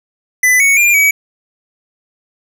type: tone with pitch steps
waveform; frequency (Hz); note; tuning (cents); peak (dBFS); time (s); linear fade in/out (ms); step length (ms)
square; 2002 / 2223 / 2398 / 2274; B6 / C#7 / D7 / C#7; +23 / +4 / +36 / +44; -8; 0.43-1.11; 5; 170
effects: none